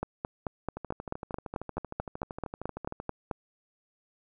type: two click trains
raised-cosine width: 1 ms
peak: -17 / -23 dBFS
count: 16 / 30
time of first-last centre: 0.03-3.312 / 0.77-3.001 s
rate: 4.57 / 13 Hz
effects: none